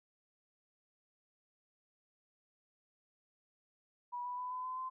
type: tone with pitch steps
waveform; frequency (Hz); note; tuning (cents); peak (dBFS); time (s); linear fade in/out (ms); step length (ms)
sine; 975 / 986.3 / 997.8 / 1009.4 / 1021.1 / 1033; B5 / B5 / B5 / B5 / C6 / C6; -23 / -3 / +17 / +38 / -43 / -22; -38; 4.12-4.9; 20; 130
effects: none